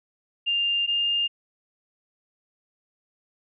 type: tone pair in turn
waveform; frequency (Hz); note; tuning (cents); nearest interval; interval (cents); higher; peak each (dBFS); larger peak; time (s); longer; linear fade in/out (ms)
sine; 2800 / 2813; F7 / F7; +4 / +12; unison; 8; second; -21; neither; 0.46-0.87 / 0.87-1.28; neither; 20
effects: none